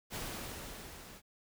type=noise with level ramp; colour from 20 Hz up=pink; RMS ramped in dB=-39 to -53 dBFS; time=0.1-1.22 s; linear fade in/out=50 ms; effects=none